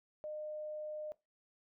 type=tone; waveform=sine; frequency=609 Hz; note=D#5; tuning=37 cents flat; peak=-40 dBFS; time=0.24-1.12 s; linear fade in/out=0 ms; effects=noise-tail reverb RT60 0.2 s tail -19 dB re dry